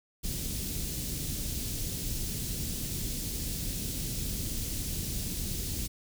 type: band-stop noise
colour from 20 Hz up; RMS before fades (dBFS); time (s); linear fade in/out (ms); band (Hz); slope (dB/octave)
pink; -34; 0.23-5.88; 20; 240 to 4700; 12
effects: none